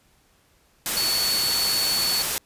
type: tone in noise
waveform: sine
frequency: 4435 Hz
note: C#8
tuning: in tune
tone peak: -22 dBFS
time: 0.97-2.22 s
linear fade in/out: 0 ms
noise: white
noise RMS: -25 dBFS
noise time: 0.86-2.38 s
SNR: 0 dB
effects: pink hiss -61 dBFS RMS until 2.45 s + resampled to 32000 Hz